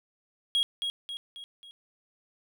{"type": "tone with echo", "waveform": "triangle", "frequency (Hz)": 3294, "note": "G#7", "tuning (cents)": -15, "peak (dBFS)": -21, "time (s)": [0.55, 0.63], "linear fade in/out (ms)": 0, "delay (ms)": 270, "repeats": 4, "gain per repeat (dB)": -6, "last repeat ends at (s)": 1.71, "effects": []}